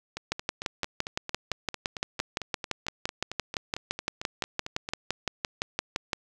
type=two click trains; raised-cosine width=0.2 ms; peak=-17 / -10 dBFS; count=22 / 35; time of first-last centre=0.17-4.889 / 0.32-6.132 s; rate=4.45 / 5.85 Hz; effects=none